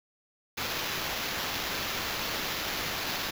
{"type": "noise with sample-and-hold", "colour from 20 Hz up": "violet", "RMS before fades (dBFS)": -33, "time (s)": [0.57, 3.31], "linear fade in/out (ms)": 10, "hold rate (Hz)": 8820, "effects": []}